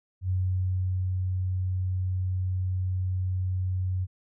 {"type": "tone with ADSR envelope", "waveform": "sine", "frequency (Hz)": 92.5, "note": "F#2", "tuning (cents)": 0, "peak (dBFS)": -23, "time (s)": [0.21, 4.07], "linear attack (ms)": 87, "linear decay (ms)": 830, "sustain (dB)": -2, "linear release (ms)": 38, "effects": []}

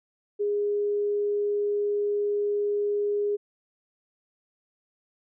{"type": "tone", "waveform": "sine", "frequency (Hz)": 411.4, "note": "G#4", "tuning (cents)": -16, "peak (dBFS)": -23, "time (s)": [0.39, 3.37], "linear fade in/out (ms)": 20, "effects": []}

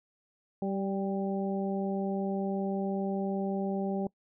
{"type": "harmonic tone with a mistuned harmonic", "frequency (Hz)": 194.7, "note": "G3", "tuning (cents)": -12, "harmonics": [1, 2, 3, 4], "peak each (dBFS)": [-31, -35, -38, -39], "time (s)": [0.62, 4.07], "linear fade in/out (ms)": 2, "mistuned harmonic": 4, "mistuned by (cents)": 20, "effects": ["noise-tail reverb RT60 0.1 s tail -23 dB re dry"]}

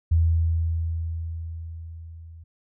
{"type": "tone with level ramp", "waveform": "sine", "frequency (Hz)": 82.3, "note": "E2", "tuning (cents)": -2, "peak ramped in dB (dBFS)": [-15, -41], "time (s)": [0.11, 2.44], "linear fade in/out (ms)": 10, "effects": []}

